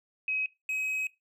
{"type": "tone pair in turn", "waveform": ["sine", "triangle"], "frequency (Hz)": [2541, 2541], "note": ["D#7", "D#7"], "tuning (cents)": [36, 36], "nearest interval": "unison", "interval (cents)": 0, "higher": "neither", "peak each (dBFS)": -27, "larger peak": "neither", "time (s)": [[0.28, 0.46], [0.69, 1.07]], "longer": "second", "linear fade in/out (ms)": 2, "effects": ["noise-tail reverb RT60 0.2 s tail -19 dB re dry"]}